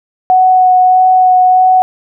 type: tone with vibrato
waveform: sine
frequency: 740 Hz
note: F#5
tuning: in tune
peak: -4 dBFS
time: 0.3-1.82 s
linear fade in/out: 0 ms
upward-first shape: sine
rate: 1.6 Hz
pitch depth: 10 cents each way
effects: none